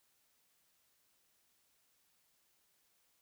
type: silence
effects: white hiss -75 dBFS RMS until 3.21 s